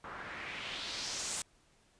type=noise with low-pass filter sweep; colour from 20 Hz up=white; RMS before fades=-41 dBFS; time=0.04-1.42 s; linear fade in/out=2 ms; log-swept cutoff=1200 to 8800 Hz; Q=2.2; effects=pink hiss -68 dBFS RMS until 1.99 s + resampled to 22050 Hz